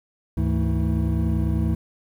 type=tone cluster; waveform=triangle; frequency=72.7 / 102.8 / 162.7 / 220.8 / 322.3 Hz; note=D2 / G#2 / E3 / A3 / E4; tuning=-17 / -17 / -22 / +6 / -39 cents; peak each=-21 / -24 / -24 / -26 / -29 dBFS; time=0.37-1.75 s; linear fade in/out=5 ms; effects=9-bit